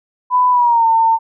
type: tone with pitch glide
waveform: sine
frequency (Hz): 997 to 903.8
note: B5 to A5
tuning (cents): +16 to +46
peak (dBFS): -9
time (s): 0.3-1.19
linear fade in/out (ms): 50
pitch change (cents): -170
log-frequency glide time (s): 0.51-0.87
effects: none